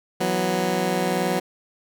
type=chord; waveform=15% pulse; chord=E suspended second; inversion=none; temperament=just; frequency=164.81 / 185.42 / 247.2 Hz; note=E3 / F#3 / B3; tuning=0 / +4 / +2 cents; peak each=-23 / -17 / -22 dBFS; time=0.2-1.4 s; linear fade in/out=10 ms; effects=none